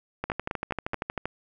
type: two click trains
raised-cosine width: 0.5 ms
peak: -14 / -14 dBFS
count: 4 / 14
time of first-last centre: 0.3-0.934 / 0.24-1.256 s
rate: 4.73 / 12.8 Hz
effects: none